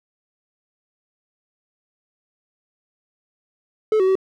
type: tone with pitch steps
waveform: triangle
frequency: 432.9 / 376.6 / 380.7 Hz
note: A4 / F#4 / F#4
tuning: -28 / +31 / +49 cents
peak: -12 dBFS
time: 3.92-4.154 s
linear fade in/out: 2 ms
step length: 78 ms
effects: none